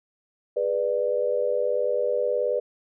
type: chord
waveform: sine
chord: G# diminished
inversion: none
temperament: equal with one note detuned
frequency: 415.3 / 493.9 / 593.5 Hz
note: G#4 / B4 / D5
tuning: 0 / 0 / +18 cents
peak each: -30 / -24 / -26 dBFS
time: 0.56-2.6 s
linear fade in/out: 10 ms
effects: none